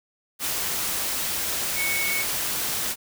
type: tone in noise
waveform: sine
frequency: 2217 Hz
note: C#7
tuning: in tune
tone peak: -25 dBFS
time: 1.75-2.25 s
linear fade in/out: 50 ms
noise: white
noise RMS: -27 dBFS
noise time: 0.39-2.96 s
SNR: -1 dB
effects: none